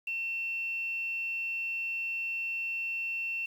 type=tone with quantisation; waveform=sine; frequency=2700 Hz; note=E7; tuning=41 cents sharp; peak=-31 dBFS; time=0.07-3.46 s; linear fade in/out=5 ms; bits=9; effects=none